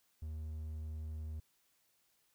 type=tone; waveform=triangle; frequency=77.78 Hz; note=D#2; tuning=in tune; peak=-38 dBFS; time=0.22-1.4 s; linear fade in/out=5 ms; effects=white hiss -75 dBFS RMS until 2.34 s